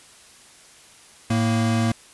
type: tone pair together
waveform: square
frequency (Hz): 110 / 230.4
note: A2 / A#3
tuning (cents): 0 / -20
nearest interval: octave + minor second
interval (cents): 1280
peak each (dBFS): -22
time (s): 1.3-1.92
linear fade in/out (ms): 5
effects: white hiss -49 dBFS RMS until 2.13 s + resampled to 24000 Hz